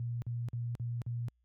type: tone bursts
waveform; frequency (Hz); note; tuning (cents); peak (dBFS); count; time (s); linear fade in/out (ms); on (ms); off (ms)
sine; 118.9; A#2; +35; -33; 5; 0-1.284; 0; 220; 46
effects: added 60 Hz sine -68 dBFS peak until 1.44 s + high-pass 60 Hz 12 dB/octave